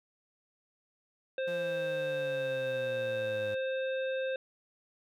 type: harmonic tone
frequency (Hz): 526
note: C5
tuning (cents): +9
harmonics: 1 / 3 / 5 / 7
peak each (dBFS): -31 / -41 / -45 / -48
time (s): 1.38-4.36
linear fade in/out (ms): 2
type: exponential sweep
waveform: sawtooth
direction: down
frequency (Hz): 174.61 to 103.9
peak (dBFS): -39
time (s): 1.47-3.55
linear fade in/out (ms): 10
effects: none